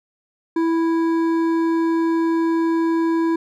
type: tone with hard clipping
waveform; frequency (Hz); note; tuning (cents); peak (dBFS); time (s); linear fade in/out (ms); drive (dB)
sine; 329.6; E4; 0; -18; 0.56-3.36; 5; 9
effects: none